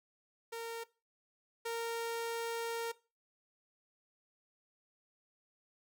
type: tone pair in turn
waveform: sawtooth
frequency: 460.4 / 462.2 Hz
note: A#4 / A#4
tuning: -22 / -15 cents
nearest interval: unison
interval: 7 cents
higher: second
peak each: -36 / -32 dBFS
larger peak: second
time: 0.52-0.84 / 1.65-2.92 s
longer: second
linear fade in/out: 10 ms
effects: noise-tail reverb RT60 0.3 s tail -19 dB re dry